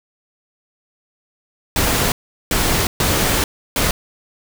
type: noise bursts at uneven times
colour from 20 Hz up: pink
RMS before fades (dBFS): -17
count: 4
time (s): 1.76-2.12 / 2.51-2.87 / 3-3.44 / 3.76-3.91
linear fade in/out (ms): 2
effects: none